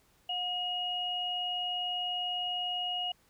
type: tone pair together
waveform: sine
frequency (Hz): 720 / 2880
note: F#5 / F#7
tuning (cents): -47 / -47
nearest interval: 2 octaves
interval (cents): 2400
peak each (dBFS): -37 / -32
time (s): 0.29-3.12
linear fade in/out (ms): 5
effects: pink hiss -67 dBFS RMS until 3.29 s